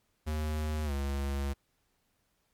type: tone with pitch glide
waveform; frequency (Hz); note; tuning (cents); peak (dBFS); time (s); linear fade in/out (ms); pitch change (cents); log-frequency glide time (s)
square; 76.8 to 69.62; D#2 to C#2; -22 to +8; -31; 0.26-1.54; 20; -170; 0.84-0.93
effects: pink hiss -75 dBFS RMS until 2.53 s + MP3 96 kbps